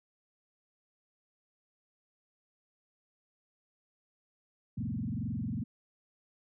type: tone with frequency modulation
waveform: sine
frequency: 170 Hz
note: F3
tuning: 46 cents flat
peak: -32 dBFS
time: 4.77-5.64 s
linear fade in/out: 10 ms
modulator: 22.2 Hz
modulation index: 3.5
effects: none